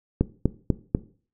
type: click train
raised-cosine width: 3 ms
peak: -6 dBFS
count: 4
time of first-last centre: 0.21-0.949 s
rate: 4.06 Hz
effects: noise-tail reverb RT60 0.4 s tail -17 dB re dry